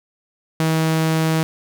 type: tone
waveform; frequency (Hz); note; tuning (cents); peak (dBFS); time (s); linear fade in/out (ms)
sawtooth; 160.1; D#3; +50; -12; 0.6-1.43; 0
effects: none